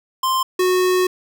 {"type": "tone pair in turn", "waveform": "square", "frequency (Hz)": [1046.5, 366.9], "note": ["C6", "F#4"], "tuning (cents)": [0, -15], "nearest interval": "octave + tritone", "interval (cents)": 1815, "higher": "first", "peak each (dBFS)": [-17, -15], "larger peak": "second", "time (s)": [[0.23, 0.43], [0.59, 1.07]], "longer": "second", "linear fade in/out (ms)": 5, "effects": []}